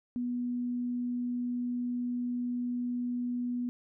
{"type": "tone", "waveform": "sine", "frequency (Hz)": 244.5, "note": "B3", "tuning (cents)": -17, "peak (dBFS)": -30, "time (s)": [0.16, 3.69], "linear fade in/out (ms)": 0, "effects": []}